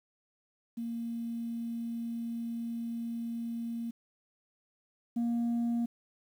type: tone pair in turn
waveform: sine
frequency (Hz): 232.3 / 235.4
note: A#3 / A#3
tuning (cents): -6 / +17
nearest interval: unison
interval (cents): 23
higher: second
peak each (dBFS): -33 / -25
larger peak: second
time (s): 0.77-3.91 / 5.16-5.86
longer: first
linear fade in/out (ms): 10
effects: tanh soft clip ceiling -27 dBFS + 10-bit